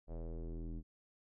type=tone with low-pass filter sweep; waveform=square; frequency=41.2 Hz; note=E1; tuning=in tune; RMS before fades=-43 dBFS; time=0.07-0.83 s; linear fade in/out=50 ms; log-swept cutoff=620 to 260 Hz; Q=2.5; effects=none